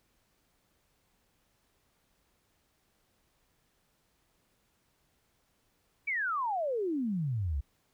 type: exponential sweep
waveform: sine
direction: down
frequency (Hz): 2353 to 63.6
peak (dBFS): -29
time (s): 6.07-7.61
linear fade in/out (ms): 10
effects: pink hiss -73 dBFS RMS until 7.93 s